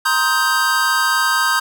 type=chord; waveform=square; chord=C minor seventh; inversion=third; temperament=just; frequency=941.9 / 1046.5 / 1255.8 / 1569.8 Hz; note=Bb5 / C6 / Eb6 / G6; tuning=+18 / 0 / +16 / +2 cents; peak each=-24 / -23 / -21 / -18 dBFS; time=0.05-1.6 s; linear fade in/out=10 ms; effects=none